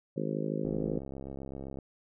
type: harmonic tone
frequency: 52.8 Hz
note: G#1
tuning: 29 cents sharp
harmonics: 3 / 4 / 5 / 6 / 7 / 8 / 9 / 10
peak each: -36 / -37 / -38 / -39 / -39 / -40 / -41 / -41 dBFS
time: 0.16-0.99 s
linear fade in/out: 10 ms
type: click train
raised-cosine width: 2 ms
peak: -28 dBFS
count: 78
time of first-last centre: 0.65-1.787 s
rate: 67.7 Hz
effects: none